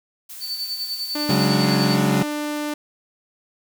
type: noise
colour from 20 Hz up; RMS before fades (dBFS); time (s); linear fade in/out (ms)
blue; -37; 0.29-1.49; 10
type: tone with tremolo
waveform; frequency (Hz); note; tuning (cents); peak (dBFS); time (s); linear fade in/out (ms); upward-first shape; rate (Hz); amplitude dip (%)
sine; 4500; C#8; +25; -23; 0.4-1.98; 50; sine; 10; 60
type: tone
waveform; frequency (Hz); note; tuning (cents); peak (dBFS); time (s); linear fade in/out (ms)
sawtooth; 297.3; D4; +21; -20; 1.15-2.74; 5
type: chord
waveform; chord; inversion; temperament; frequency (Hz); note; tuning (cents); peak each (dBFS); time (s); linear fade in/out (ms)
35% pulse; C# suspended fourth; none; equal; 138.59 / 185 / 207.7; C#3 / F#3 / G#3; 0 / 0 / 0; -20; 1.29-2.23; 5
effects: none